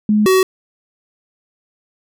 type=tone pair in turn; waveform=sine / square; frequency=211.3 / 376.5 Hz; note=G#3 / F#4; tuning=+30 / +30 cents; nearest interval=minor seventh; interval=1000 cents; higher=second; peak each=-10 dBFS; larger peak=neither; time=0.09-0.26 / 0.26-0.43 s; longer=neither; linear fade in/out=2 ms; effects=none

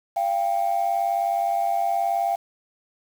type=tone pair together; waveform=sine; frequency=690 / 789.1 Hz; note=F5 / G5; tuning=-21 / +11 cents; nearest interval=major second; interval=232 cents; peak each=-22 / -22 dBFS; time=0.16-2.36 s; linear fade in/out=10 ms; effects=tanh soft clip ceiling -15 dBFS + 7-bit

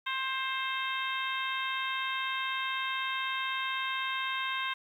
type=harmonic tone; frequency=528 Hz; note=C5; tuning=16 cents sharp; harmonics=2 / 3 / 4 / 5 / 6 / 7; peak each=-35 / -37 / -38 / -39 / -40 / -40 dBFS; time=0.06-4.74 s; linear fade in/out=10 ms; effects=10-bit

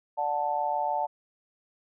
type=chord; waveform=sine; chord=D major; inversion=none; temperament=just; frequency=587.3 / 734.2 / 881 Hz; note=D5 / F#5 / A5; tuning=0 / -14 / +2 cents; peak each=-33 / -30 / -28 dBFS; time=0.17-1.07 s; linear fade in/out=20 ms; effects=none

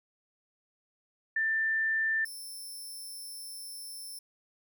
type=tone pair in turn; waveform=sine / 10% pulse; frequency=1780 / 5334 Hz; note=A6 / E8; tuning=+20 / +20 cents; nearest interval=octave + perfect fifth; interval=1900 cents; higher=second; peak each=-26 / -35 dBFS; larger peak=first; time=1.36-2.25 / 2.25-4.19 s; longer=second; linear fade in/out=5 ms; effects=none

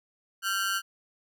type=ring-modulated tone; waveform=sawtooth; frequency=1470 Hz; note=F#6; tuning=12 cents flat; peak=-20 dBFS; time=0.42-0.82 s; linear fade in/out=50 ms; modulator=97 Hz; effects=none

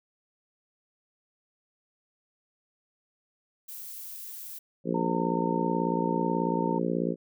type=noise; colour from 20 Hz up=violet; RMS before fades=-41 dBFS; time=3.68-4.59 s; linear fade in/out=10 ms
type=harmonic tone; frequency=58.27 Hz; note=A#1; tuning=in tune; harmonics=3 / 4 / 5 / 6 / 7 / 8 / 9; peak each=-31 / -32 / -33 / -34 / -34 / -35 / -36 dBFS; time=4.84-7.16 s; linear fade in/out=50 ms
type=tone; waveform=sine; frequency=912 Hz; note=A#5; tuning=38 cents flat; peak=-31 dBFS; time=4.94-6.79 s; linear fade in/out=10 ms
effects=none

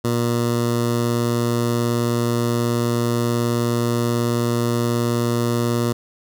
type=tone with notch filter; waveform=15% pulse; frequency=118.7 Hz; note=A#2; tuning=32 cents sharp; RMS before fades=-20 dBFS; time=0.04-5.93 s; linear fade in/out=10 ms; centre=2300 Hz; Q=1.4; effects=none

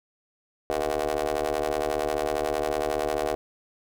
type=ring-modulated tone; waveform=20% pulse; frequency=75 Hz; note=D2; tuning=37 cents sharp; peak=-17 dBFS; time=0.7-3.35 s; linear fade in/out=0 ms; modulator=557 Hz; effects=none

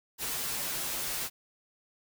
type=noise with comb filter; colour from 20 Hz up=white; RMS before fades=-34 dBFS; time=0.18-1.3 s; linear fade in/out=50 ms; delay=9.8 ms; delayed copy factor=-0.65; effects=none

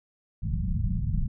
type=low-pass noise; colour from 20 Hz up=pink; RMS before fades=-27 dBFS; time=0.42-1.28 s; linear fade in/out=5 ms; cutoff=210 Hz; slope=96 dB/octave; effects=none

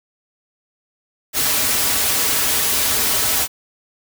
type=noise with comb filter; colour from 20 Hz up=white; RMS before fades=-18 dBFS; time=1.33-3.48 s; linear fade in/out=50 ms; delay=5.7 ms; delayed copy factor=-0.6; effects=none

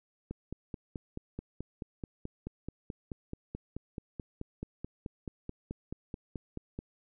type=click train; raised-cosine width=3 ms; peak=-25 dBFS; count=31; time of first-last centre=0.31-6.789 s; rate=4.63 Hz; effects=none

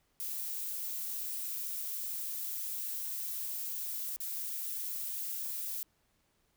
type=noise with dropouts; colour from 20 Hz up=violet; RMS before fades=-38 dBFS; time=0.2-5.83 s; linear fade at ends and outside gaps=0 ms; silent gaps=4.162-4.203 s; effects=pink hiss -74 dBFS RMS until 6.56 s

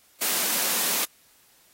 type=high-pass noise; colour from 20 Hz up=white; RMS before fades=-25 dBFS; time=0.21-1.05 s; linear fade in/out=10 ms; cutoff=170 Hz; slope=96 dB/octave; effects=white hiss -59 dBFS RMS until 1.73 s + AAC 48 kbps

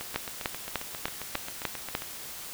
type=two click trains; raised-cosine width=0.3 ms; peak=-20 / -11 dBFS; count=16 / 7; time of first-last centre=0.01-2.021 / 0.16-1.951 s; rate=7.46 / 3.35 Hz; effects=white hiss -41 dBFS RMS until 2.53 s

